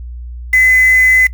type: tone with quantisation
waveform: sine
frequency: 2024 Hz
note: B6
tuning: 42 cents sharp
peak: -6 dBFS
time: 0.53-1.27 s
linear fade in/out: 5 ms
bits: 4
effects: noise-tail reverb RT60 0.1 s tail -19 dB re dry + added 60 Hz sine -24 dBFS peak until 1.33 s